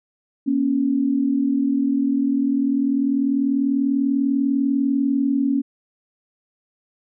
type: tone pair together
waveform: sine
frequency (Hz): 238.2 / 278.4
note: A#3 / C#4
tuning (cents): +38 / +8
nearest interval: minor third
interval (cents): 270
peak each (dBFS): -22 / -18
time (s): 0.46-5.62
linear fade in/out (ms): 20
effects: none